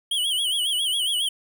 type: tone with vibrato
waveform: square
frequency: 3127 Hz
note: G7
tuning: 5 cents flat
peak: -22 dBFS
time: 0.11-1.29 s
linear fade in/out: 5 ms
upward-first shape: sine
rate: 7.3 Hz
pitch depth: 120 cents each way
effects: none